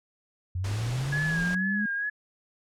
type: linear sweep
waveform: sine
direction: up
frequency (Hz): 87.31 to 212.8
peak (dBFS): -27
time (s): 0.55-1.86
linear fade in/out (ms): 5
type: noise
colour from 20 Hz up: pink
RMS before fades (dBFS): -38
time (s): 0.64-1.55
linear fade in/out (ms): 5
type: tone with vibrato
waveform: sine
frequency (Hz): 1665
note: G#6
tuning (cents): +4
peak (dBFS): -27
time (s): 1.12-2.1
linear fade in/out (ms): 10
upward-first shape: sine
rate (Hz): 2.2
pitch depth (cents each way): 56
effects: low-pass 8000 Hz 12 dB/octave